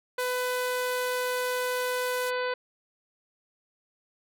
harmonic tone, 500 Hz, B4, 21 cents sharp, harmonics 1 / 2 / 3 / 4 / 5 / 6 / 7 / 8 / 9, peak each -29 / -34 / -34 / -40 / -42 / -46 / -46 / -48 / -47 dBFS, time 0.18-2.54 s, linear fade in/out 5 ms
white band-pass noise, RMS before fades -41 dBFS, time 0.18-2.31 s, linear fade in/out 20 ms, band 3100 to 15000 Hz, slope 48 dB/octave
effects none

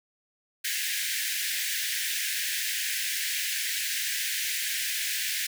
pink high-pass noise, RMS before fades -30 dBFS, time 0.64-5.47 s, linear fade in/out 10 ms, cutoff 1600 Hz, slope 96 dB/octave, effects none

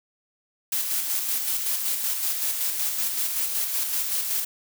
blue noise with tremolo, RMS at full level -25 dBFS, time 0.72-4.45 s, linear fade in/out 5 ms, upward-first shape square, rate 5.3 Hz, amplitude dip 35%, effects none

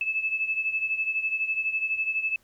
sine beating tone pair, 2610 / 2622 Hz, E7 / E7, -18 / -10 cents, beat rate 12 Hz, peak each -26 / -31 dBFS, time 0.01-2.36 s, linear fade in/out 2 ms, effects pink hiss -64 dBFS RMS until 2.43 s

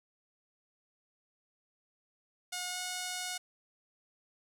5% pulse tone with pitch glide, 722 to 727.9 Hz, F#5 to F#5, -43 to -29 cents, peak -24 dBFS, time 2.52-3.38 s, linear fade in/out 10 ms, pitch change +14 cents, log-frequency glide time 2.69-2.78 s, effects none

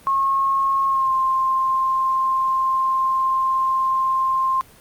sine tone with pitch glide, 1085 to 1054.1 Hz, C#6 to C6, -37 to +13 cents, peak -16 dBFS, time 0.07-4.61 s, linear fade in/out 0 ms, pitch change -50 cents, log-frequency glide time 0.88-1.12 s, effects pink hiss -48 dBFS RMS until 4.8 s + Opus 32 kbps

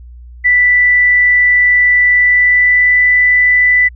sine tone with pitch glide, 1975.5 to 1986.9 Hz, B6 to B6, 0 to +10 cents, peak -6 dBFS, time 0.44-3.89 s, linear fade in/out 20 ms, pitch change +10 cents, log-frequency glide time 2.13-3.01 s, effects added 60 Hz sine -31 dBFS peak until 3.95 s

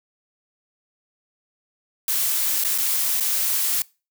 blue noise with dropouts, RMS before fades -22 dBFS, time 2.08-3.82 s, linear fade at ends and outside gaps 2 ms, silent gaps 2.639-2.647 / 2.779-2.783 / 3.2-3.206 s, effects noise-tail reverb RT60 0.3 s tail -23 dB re dry

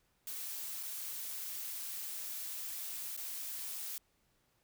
blue noise with dropouts, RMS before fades -42 dBFS, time 0.27-3.98 s, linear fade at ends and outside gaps 1 ms, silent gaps 0.83-0.833 / 3.165-3.175 s, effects pink hiss -75 dBFS RMS until 4.63 s

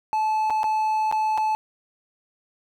triangle tone with dropouts, 867 Hz, A5, 26 cents flat, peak -18 dBFS, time 0.13-1.55 s, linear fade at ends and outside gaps 0 ms, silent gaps 0.499-0.505 / 0.632-0.641 / 1.114-1.125 / 1.376-1.381 s, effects none

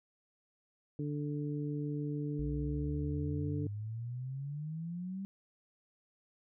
harmonic tone, 146.83 Hz, D3, in tune, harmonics 1 / 2 / 3, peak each -36 / -38 / -44 dBFS, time 0.99-3.67 s, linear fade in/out 2 ms
sine exponential sweep, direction up, 58.27 to 197.4 Hz, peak -37 dBFS, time 2.39-5.25 s, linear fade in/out 0 ms
effects none

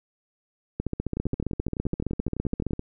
two click trains, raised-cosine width 3 ms, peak -18 / -14 dBFS, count 20 / 30, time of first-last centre 1.17-2.794 / 0.8-2.733 s, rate 11.7 / 15 Hz, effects none

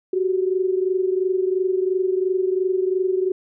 sine tone pair together, 370 / 392.9 Hz, F#4 / G4, 0 / +4 cents, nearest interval minor second, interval 104 cents, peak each -19 / -24 dBFS, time 0.13-3.32 s, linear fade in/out 5 ms, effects none

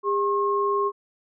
sine tone pair together, 403.7 / 1077 Hz, G#4 / C6, -49 / +50 cents, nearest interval octave + perfect fourth, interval 1699 cents, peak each -23 dBFS, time 0.03-0.92 s, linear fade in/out 50 ms, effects none

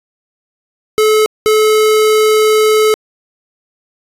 square tone bursts at uneven times, 431.3 Hz, A4, 35 cents flat, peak -8 dBFS, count 2, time 0.98-1.26 / 1.46-2.94 s, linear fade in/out 0 ms, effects resampled to 32000 Hz

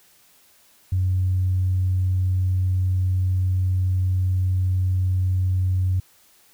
sine tone, 92.5 Hz, F#2, in tune, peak -17 dBFS, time 0.92-6 s, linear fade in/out 5 ms, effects tanh soft clip ceiling -13 dBFS + white hiss -56 dBFS RMS until 6.53 s

